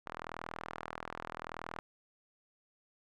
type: tone with band-pass filter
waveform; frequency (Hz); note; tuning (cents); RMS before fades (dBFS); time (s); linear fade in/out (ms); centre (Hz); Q
sawtooth; 40.81; E1; -17; -45; 0.06-1.79; 0; 1200; 1.4
effects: none